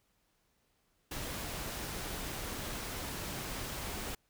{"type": "noise", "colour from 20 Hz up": "pink", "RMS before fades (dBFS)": -40, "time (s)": [1.11, 4.15], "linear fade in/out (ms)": 5, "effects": ["pink hiss -75 dBFS RMS until 4.29 s"]}